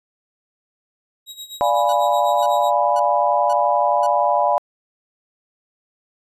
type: tone with tremolo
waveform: sawtooth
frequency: 3819 Hz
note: A#7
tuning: 41 cents sharp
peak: -27 dBFS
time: 1.26-2.72 s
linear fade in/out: 50 ms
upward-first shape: sine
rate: 8 Hz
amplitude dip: 80%
type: chord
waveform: sine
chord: D diminished seventh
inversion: none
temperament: equal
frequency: 587.3 / 698.5 / 830.6 / 987.8 Hz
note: D5 / F5 / Ab5 / Cb6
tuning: 0 / 0 / 0 / 0 cents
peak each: -20 dBFS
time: 1.61-4.58 s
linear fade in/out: 0 ms
type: tone bursts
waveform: 10% pulse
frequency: 1469 Hz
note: F#6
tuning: 13 cents flat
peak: -27 dBFS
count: 5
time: 1.89-4.065 s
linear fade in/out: 2 ms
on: 35 ms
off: 500 ms
effects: resampled to 32000 Hz